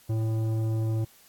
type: tone with tanh clipping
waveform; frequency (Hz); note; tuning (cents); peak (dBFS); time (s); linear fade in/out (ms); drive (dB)
sine; 111.1; A2; +17; -26; 0.09-1.05; 10; 12
effects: white hiss -57 dBFS RMS until 1.28 s + AAC 64 kbps